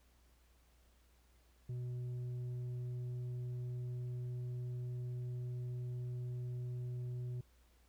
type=tone with tanh clipping; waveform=sine; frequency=123.47 Hz; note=B2; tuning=in tune; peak=-40 dBFS; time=1.69-7.41 s; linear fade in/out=5 ms; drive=5 dB; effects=added 60 Hz sine -66 dBFS peak until 7.88 s + pink hiss -73 dBFS RMS until 7.88 s